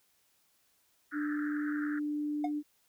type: band-pass noise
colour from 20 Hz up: white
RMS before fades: -43 dBFS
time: 1.11-2 s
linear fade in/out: 20 ms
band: 1300 to 1800 Hz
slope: 96 dB/octave
type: tone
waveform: sine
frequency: 296.6 Hz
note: D4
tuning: 17 cents sharp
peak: -31 dBFS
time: 1.12-2.63 s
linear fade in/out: 50 ms
type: tone with exponential decay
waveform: triangle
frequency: 721 Hz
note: F#5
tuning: 45 cents flat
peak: -26 dBFS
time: 2.44-2.52 s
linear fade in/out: 5 ms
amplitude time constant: 16 ms
effects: white hiss -71 dBFS RMS until 2.88 s